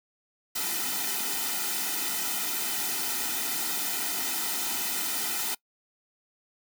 white noise with comb filter, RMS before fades -30 dBFS, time 0.55-5.55 s, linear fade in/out 10 ms, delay 1.8 ms, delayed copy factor -1, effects noise-tail reverb RT60 0.1 s tail -23 dB re dry + high-pass 200 Hz 12 dB/octave

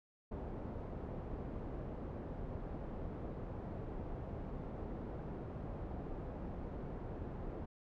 pink low-pass noise, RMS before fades -44 dBFS, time 0.31-7.66 s, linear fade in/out 10 ms, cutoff 640 Hz, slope 12 dB/octave, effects none

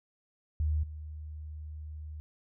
sine tone with level steps, 76.5 Hz, D#2, 29 cents flat, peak -26 / -39 dBFS, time 0.6-2.2 s, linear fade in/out 0 ms, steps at 0.83 s, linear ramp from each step 5 ms, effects none

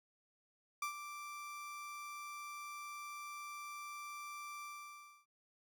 30% pulse tone with ADSR envelope, 1174.7 Hz, D6, in tune, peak -33 dBFS, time 0.82-5.26 s, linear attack 4 ms, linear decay 100 ms, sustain -10 dB, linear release 630 ms, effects none

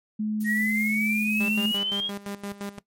sine tone, 213.8 Hz, A3, 49 cents flat, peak -24 dBFS, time 0.19-1.72 s, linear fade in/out 10 ms
violet noise, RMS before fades -39 dBFS, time 0.4-1.78 s, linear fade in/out 10 ms
sine exponential sweep, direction up, 1864.7 to 3319 Hz, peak -24 dBFS, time 0.44-2.11 s, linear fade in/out 50 ms
sawtooth tone with tremolo, 201.2 Hz, G3, 45 cents sharp, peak -27 dBFS, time 1.4-2.79 s, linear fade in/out 5 ms, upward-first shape square, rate 5.8 Hz, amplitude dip 80%
effects noise-tail reverb RT60 0.1 s tail -19 dB re dry + MP3 64 kbps

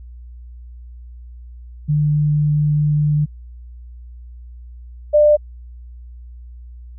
sine tone pair in turn, 149.2 / 596.8 Hz, D3 / D5, +28 / +28 cents, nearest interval 2 octaves, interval 2400 cents, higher second, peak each -13 / -8 dBFS, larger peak second, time 1.88-3.26 / 5.13-5.37 s, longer first, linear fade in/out 20 ms, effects added 60 Hz sine -34 dBFS peak until 6.98 s

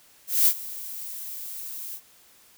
violet noise with ADSR envelope, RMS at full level -17 dBFS, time 0.27-2.01 s, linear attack 200 ms, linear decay 64 ms, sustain -19 dB, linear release 66 ms, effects white hiss -56 dBFS RMS until 2.57 s

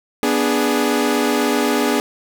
sawtooth chord, G# diminished, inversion first, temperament equal with one note detuned, 245.8 / 293.7 / 415.3 Hz, B3 / D4 / G#4, -8 / 0 / 0 cents, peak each -16 dBFS, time 0.23-2 s, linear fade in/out 0 ms, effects none

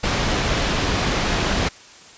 pink low-pass noise, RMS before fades -21 dBFS, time 0.03-1.69 s, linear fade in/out 10 ms, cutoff 5400 Hz, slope 12 dB/octave, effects white hiss -44 dBFS RMS until 2.17 s + resampled to 16000 Hz

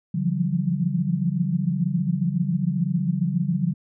sine tone cluster, 142.7 / 168.7 / 175.8 / 190.7 Hz, D3 / E3 / F3 / G3, -49 / +40 / +12 / -47 cents, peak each -26 dBFS, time 0.14-3.74 s, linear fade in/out 10 ms, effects none

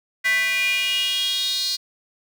square tone with high-pass filter sweep, 220 Hz, A3, in tune, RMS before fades -22 dBFS, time 0.24-1.77 s, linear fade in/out 20 ms, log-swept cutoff 1900 to 4400 Hz, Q 7.3, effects none

